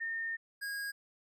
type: tone pair in turn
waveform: sine / square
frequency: 1823 / 1636.3 Hz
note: A#6 / G#6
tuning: -39 / -26 cents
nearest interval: major second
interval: 187 cents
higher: first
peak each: -34 / -37 dBFS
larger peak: first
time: 0-0.37 / 0.61-0.92 s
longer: first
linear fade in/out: 20 ms
effects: none